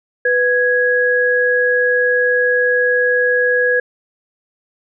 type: tone pair together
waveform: sine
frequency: 495.3 / 1661.2 Hz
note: B4 / G#6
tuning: +5 / 0 cents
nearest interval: octave + major sixth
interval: 2095 cents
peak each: -15 / -14 dBFS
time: 0.25-3.8 s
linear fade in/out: 5 ms
effects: none